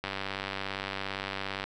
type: click train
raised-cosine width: 0.3 ms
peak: -17 dBFS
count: 157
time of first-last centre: 0.04-1.64 s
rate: 97.5 Hz
effects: none